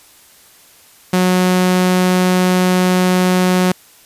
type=tone; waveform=sawtooth; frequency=182.8 Hz; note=F#3; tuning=21 cents flat; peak=-7 dBFS; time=1.13-3.72 s; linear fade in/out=5 ms; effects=white hiss -46 dBFS RMS until 4.05 s + resampled to 32000 Hz